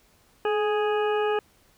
harmonic tone with a mistuned harmonic, 415.3 Hz, G#4, in tune, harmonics 1 / 2 / 3 / 4 / 6 / 7, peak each -23 / -29 / -33 / -35 / -39 / -40 dBFS, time 0.45-1.39 s, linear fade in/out 2 ms, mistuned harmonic 1, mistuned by +39 cents, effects pink hiss -61 dBFS RMS until 1.77 s

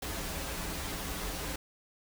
pink noise with comb filter, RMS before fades -37 dBFS, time 0.02-1.56 s, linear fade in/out 5 ms, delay 8.4 ms, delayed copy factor -0.75, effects none

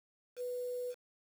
sine tone with quantisation, 493.6 Hz, B4, 1 cent flat, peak -36 dBFS, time 0.36-0.95 s, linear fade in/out 50 ms, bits 9, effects none

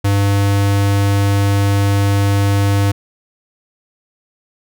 square tone, 100 Hz, G2, 35 cents sharp, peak -12 dBFS, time 0.04-2.92 s, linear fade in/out 10 ms, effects none

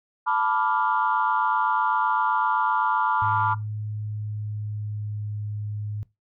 sine chord, B half-diminished seventh, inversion third, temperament equal, 880 / 987.8 / 1174.7 / 1396.9 Hz, A5 / B5 / D6 / F6, 0 / 0 / 0 / 0 cents, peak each -25 / -24 / -26 / -28 dBFS, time 0.26-3.55 s, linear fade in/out 20 ms
sine tone with pitch glide, 106.4 to 104.75 Hz, G#2 to G#2, +42 to +15 cents, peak -28 dBFS, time 3.22-6.03 s, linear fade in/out 0 ms, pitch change -27 cents, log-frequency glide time 3.64-5.36 s
effects noise-tail reverb RT60 0.2 s tail -19 dB re dry + tanh soft clip ceiling -10 dBFS

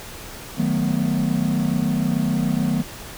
triangle chord, B dominant seventh, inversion first, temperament equal, 155.56 / 185 / 220 / 246.9 Hz, D#3 / F#3 / A3 / B3, 0 / 0 / 0 / 0 cents, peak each -22 dBFS, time 0.57-2.83 s, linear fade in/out 20 ms, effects pink hiss -37 dBFS RMS until 3.17 s

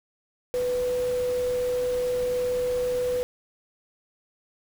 sine tone in noise, 496.6 Hz, B4, 9 cents sharp, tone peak -23 dBFS, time 0.54-3.23 s, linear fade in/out 0 ms, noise pink, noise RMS -40 dBFS, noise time 0.54-3.23 s, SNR +14 dB, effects none

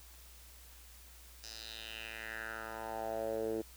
10% pulse tone with band-pass filter sweep, 111.3 Hz, A2, 20 cents sharp, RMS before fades -41 dBFS, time 1.43-3.62 s, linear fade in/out 10 ms, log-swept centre 5500 to 370 Hz, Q 3.5, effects added 60 Hz sine -56 dBFS peak until 3.76 s + white hiss -58 dBFS RMS until 3.76 s

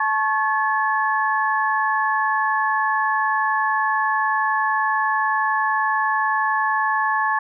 sine tone cluster, 869 / 1100 / 1719 Hz, A5 / C#6 / A6, -22 / -14 / -41 cents, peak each -22 dBFS, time 0-7.39 s, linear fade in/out 5 ms, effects none

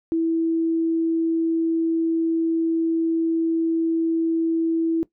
sine tone, 328.1 Hz, E4, 8 cents flat, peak -18 dBFS, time 0.12-5.03 s, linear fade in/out 0 ms, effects noise-tail reverb RT60 0.1 s tail -18 dB re dry

